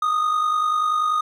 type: tone with amplitude modulation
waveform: triangle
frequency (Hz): 1237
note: D#6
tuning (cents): -10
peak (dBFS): -14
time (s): 0.02-1.21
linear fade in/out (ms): 5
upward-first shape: sine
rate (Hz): 50.2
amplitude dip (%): 50
effects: none